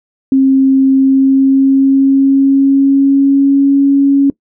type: tone with pitch glide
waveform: sine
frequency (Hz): 267.6 to 277.8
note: C4 to C#4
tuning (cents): +39 to +4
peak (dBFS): -5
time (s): 0.32-4.3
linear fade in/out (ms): 2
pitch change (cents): +65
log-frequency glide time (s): 0.95-3.79
effects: noise-tail reverb RT60 0.1 s tail -21 dB re dry